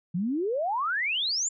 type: exponential sweep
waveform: sine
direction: up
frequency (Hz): 163.9 to 7460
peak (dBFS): -25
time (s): 0.14-1.49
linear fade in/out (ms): 10
effects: none